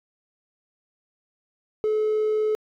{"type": "tone with amplitude modulation", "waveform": "triangle", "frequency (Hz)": 430, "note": "A4", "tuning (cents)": -40, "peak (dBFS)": -16, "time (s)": [1.84, 2.55], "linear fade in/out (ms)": 0, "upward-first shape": "sine", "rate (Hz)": 64.4, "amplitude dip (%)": 25, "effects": ["tanh soft clip ceiling -15 dBFS"]}